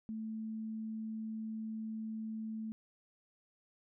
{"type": "tone", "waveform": "sine", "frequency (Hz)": 220, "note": "A3", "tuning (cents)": 0, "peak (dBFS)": -38, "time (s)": [0.09, 2.72], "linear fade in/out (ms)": 0, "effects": []}